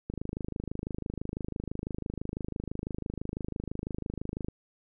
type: click train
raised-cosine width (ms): 3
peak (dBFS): -21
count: 115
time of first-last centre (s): 0.1-4.485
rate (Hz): 26
effects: none